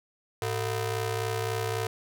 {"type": "ring-modulated tone", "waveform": "sawtooth", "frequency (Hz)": 278.3, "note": "C#4", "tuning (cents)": 7, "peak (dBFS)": -21, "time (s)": [0.42, 1.87], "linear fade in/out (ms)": 2, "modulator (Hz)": 171, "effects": []}